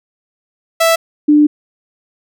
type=tone pair in turn; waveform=sawtooth / sine; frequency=659.3 / 297.6 Hz; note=E5 / D4; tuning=0 / +23 cents; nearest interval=octave + major second; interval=1377 cents; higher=first; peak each=-5 dBFS; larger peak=neither; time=0.8-0.96 / 1.28-1.47 s; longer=second; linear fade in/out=10 ms; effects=none